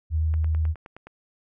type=tone with vibrato; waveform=sine; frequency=79 Hz; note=D#2; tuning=27 cents sharp; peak=-20 dBFS; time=0.1-0.75 s; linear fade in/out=50 ms; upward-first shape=square; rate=8.6 Hz; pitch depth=8 cents each way
type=click train; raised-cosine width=0.5 ms; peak=-27 dBFS; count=8; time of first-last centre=0.34-1.07 s; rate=9.59 Hz
effects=none